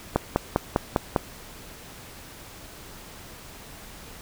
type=click train; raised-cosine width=1 ms; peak=-5 dBFS; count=6; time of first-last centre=0.16-1.162 s; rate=4.99 Hz; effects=pink hiss -44 dBFS RMS until 4.21 s